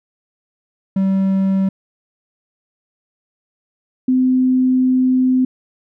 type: tone pair in turn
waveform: triangle / sine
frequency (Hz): 192.6 / 256.4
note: G3 / C4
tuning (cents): -30 / -35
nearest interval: perfect fourth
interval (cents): 495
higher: second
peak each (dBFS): -11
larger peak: neither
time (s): 0.96-1.69 / 4.08-5.45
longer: second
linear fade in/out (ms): 5
effects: none